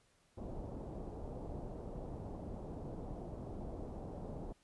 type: low-pass noise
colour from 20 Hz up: pink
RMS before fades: -45 dBFS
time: 0.37-4.53 s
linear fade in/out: 10 ms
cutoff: 750 Hz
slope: 24 dB/octave
effects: pink hiss -72 dBFS RMS until 4.63 s + resampled to 24000 Hz